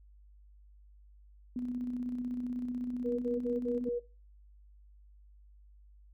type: tone with tremolo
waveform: sine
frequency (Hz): 246.9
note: B3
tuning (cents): 0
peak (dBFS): -32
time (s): 1.56-3.89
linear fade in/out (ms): 2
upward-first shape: square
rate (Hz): 16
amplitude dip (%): 35
type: tone bursts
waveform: sine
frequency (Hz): 480.3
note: B4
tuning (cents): -48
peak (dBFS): -31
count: 5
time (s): 3.04-3.998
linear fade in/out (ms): 20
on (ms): 150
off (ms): 52
effects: noise-tail reverb RT60 0.3 s tail -18 dB re dry + added 50 Hz sine -55 dBFS peak until 6.13 s